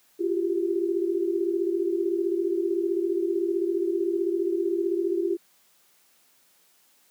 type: tone cluster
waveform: sine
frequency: 343.6 / 382.1 / 397.5 Hz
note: F4 / G4 / G4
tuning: -28 / -44 / +24 cents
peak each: -25 / -29 / -29 dBFS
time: 0.19-5.37 s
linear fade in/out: 20 ms
effects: white hiss -62 dBFS RMS until 7.1 s + high-pass 150 Hz 12 dB/octave